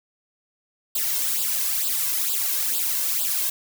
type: noise with flanger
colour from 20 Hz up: blue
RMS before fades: -24 dBFS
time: 0.95-3.5 s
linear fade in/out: 5 ms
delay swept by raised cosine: 0.24 to 1.94 ms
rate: 2.2 Hz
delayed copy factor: +0.85
effects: none